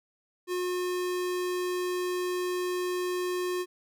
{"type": "tone", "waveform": "square", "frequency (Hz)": 360, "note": "F#4", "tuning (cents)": -47, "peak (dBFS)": -29, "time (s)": [0.47, 3.66], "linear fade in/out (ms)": 50, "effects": []}